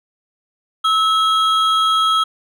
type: tone pair together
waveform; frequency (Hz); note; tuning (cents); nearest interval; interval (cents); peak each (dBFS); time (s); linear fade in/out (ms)
triangle; 1300 / 3276; E6 / G#7; -24 / -24; octave + major third; 1600; -12 / -17; 0.84-2.24; 10
effects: none